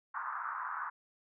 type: band-pass noise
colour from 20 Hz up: pink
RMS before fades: -39 dBFS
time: 0.14-0.9 s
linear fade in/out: 10 ms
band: 980 to 1500 Hz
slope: 48 dB/octave
effects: none